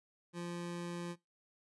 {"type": "tone", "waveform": "25% pulse", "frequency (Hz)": 173.4, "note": "F3", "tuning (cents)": -12, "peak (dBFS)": -36, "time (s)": [0.33, 1.16], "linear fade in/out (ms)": 50, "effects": ["noise-tail reverb RT60 0.2 s tail -20 dB re dry", "resampled to 24000 Hz"]}